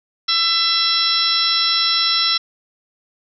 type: harmonic tone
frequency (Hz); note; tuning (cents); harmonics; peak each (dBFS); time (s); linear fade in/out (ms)
669; E5; +25; 2 / 3 / 4 / 5 / 6 / 7 / 8; -24 / -28 / -29 / -22 / -19 / -31 / -19; 0.28-2.38; 10
effects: none